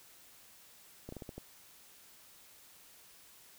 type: slowing click train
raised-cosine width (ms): 2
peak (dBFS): -30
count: 6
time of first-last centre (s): 1.09-1.38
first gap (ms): 34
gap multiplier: 1.27
effects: white hiss -59 dBFS RMS until 3.58 s